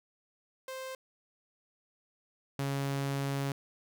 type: tone pair in turn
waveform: sawtooth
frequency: 523.3 / 138.6 Hz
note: C5 / C#3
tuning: 0 / 0 cents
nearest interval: octave + major seventh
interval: 2300 cents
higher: first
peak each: -35 / -27 dBFS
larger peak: second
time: 0.68-0.95 / 2.59-3.52 s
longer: second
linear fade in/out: 2 ms
effects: none